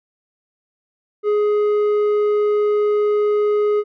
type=tone with low-pass filter; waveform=square; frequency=417.6 Hz; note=G#4; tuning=10 cents sharp; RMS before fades=-17 dBFS; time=1.23-3.84 s; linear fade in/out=50 ms; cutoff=990 Hz; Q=0.71; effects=none